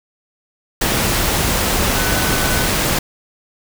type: tone in noise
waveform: sine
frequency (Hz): 1502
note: F#6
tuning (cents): +26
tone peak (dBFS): -25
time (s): 1.96-2.68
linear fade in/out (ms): 5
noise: pink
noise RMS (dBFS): -17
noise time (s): 0.81-2.99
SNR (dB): -11
effects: none